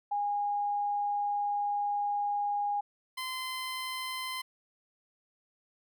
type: tone pair in turn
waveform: sine / 15% pulse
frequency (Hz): 819 / 1031.9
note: G#5 / C6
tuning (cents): -24 / -24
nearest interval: major third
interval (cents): 400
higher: second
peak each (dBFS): -28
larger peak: neither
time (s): 0.11-2.81 / 3.17-4.42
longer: first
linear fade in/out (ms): 10
effects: none